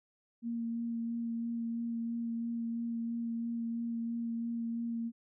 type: tone with vibrato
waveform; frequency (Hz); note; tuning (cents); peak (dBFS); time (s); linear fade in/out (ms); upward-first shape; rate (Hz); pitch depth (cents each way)
sine; 232.1; A#3; -7; -33; 0.42-5.12; 50; sine; 3; 13
effects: none